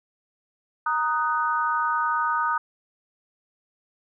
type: chord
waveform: sine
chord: D# minor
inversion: second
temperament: just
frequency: 933.4 / 1244.5 / 1493.4 Hz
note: A#5 / D#6 / F#6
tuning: +2 / 0 / +16 cents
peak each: -26 / -24 / -28 dBFS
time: 0.86-2.58 s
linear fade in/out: 5 ms
effects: none